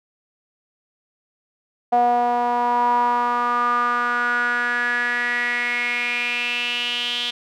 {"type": "tone with band-pass filter sweep", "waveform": "sawtooth", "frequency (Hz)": 241.7, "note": "B3", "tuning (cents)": -37, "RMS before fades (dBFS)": -21, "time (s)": [1.92, 7.31], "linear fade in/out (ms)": 10, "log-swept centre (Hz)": [730, 3300], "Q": 6.9, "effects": []}